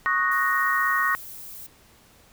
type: chord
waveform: sine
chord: D# minor seventh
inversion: third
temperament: equal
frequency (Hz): 1108.7 / 1244.5 / 1480 / 1864.7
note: C#6 / D#6 / F#6 / A#6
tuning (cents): 0 / 0 / 0 / 0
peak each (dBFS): -25 / -28 / -28 / -23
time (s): 0.06-1.15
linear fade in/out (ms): 0
type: noise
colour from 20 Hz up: violet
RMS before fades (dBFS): -40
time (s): 0.31-1.67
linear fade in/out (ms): 10
effects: pink hiss -55 dBFS RMS until 2.32 s